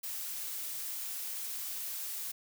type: noise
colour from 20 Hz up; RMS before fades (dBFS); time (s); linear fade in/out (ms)
blue; -39; 0.03-2.32; 10
effects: none